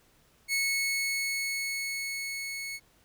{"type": "tone with level ramp", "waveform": "sawtooth", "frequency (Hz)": 2200, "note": "C#7", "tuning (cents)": -14, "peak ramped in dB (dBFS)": [-22, -32], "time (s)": [0.48, 2.8], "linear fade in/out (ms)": 50, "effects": ["pink hiss -64 dBFS RMS until 3.04 s"]}